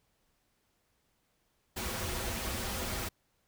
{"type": "noise with comb filter", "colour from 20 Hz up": "pink", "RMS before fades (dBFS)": -36, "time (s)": [1.76, 3.09], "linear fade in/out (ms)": 10, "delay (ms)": 6.8, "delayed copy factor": -0.6, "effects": ["pink hiss -75 dBFS RMS until 3.47 s"]}